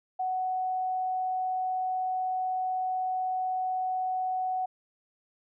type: tone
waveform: sine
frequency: 744 Hz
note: F#5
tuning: 9 cents sharp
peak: -27 dBFS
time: 0.19-4.66 s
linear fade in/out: 10 ms
effects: none